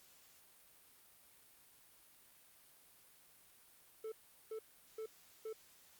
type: tone bursts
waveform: triangle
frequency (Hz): 440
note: A4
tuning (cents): 0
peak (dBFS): -40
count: 4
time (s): 4.04-5.53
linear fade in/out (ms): 5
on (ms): 80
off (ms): 390
effects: white hiss -65 dBFS RMS until 5.99 s + Opus 48 kbps